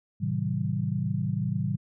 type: chord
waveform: sine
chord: A diminished seventh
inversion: none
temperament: just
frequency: 110 / 132 / 158.4 / 190.08 Hz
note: A2 / C3 / Eb3 / Gb3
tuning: 0 / +16 / +31 / +47 cents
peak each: -31 dBFS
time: 0.2-1.77 s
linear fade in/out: 20 ms
effects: none